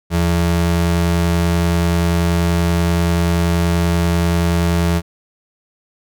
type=ring-modulated tone; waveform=square; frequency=126.3 Hz; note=B2; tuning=39 cents sharp; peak=-11 dBFS; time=0.1-5.02 s; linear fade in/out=50 ms; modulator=45.2 Hz; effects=none